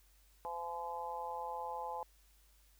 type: harmonic tone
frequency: 170.6 Hz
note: F3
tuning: 40 cents flat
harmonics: 3 / 4 / 5 / 6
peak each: -46 / -49 / -41 / -46 dBFS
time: 0.45-2.03 s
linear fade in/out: 0 ms
effects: added 50 Hz sine -65 dBFS peak until 2.79 s + white hiss -70 dBFS RMS until 2.79 s